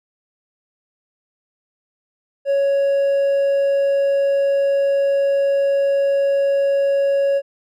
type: tone with hard clipping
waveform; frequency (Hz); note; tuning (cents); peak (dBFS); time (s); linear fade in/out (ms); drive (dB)
triangle; 556; C#5; +5; -15; 2.45-7.42; 50; 5
effects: none